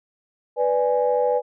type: chord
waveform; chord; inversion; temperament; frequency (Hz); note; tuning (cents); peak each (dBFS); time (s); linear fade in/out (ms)
sine; G# diminished; first; equal; 493.9 / 587.3 / 830.6; B4 / D5 / G#5; 0 / 0 / 0; -19 / -23 / -24; 0.56-1.42; 50
effects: tanh soft clip ceiling -8 dBFS